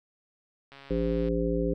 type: click train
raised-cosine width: 0.3 ms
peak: -32 dBFS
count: 79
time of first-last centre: 0.72-1.285 s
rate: 138 Hz
type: harmonic tone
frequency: 57.1 Hz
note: A#1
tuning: 35 cents flat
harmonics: 1 / 3 / 5 / 7 / 9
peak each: -31 / -31 / -31 / -31 / -31 dBFS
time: 0.9-1.74 s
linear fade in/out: 10 ms
effects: none